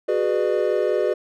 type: chord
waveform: triangle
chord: G# half-diminished seventh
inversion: third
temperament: equal with one note detuned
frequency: 370 / 415.3 / 493.9 / 601.8 Hz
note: F#4 / G#4 / B4 / D5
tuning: 0 / 0 / 0 / +42 cents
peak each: -22 dBFS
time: 0.08-1.14 s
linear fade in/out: 10 ms
effects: none